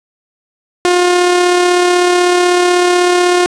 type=tone with amplitude modulation; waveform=sawtooth; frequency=356.1 Hz; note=F4; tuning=34 cents sharp; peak=-3 dBFS; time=0.85-3.46 s; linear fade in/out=0 ms; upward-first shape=sine; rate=36.1 Hz; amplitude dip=30%; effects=resampled to 22050 Hz + 7-bit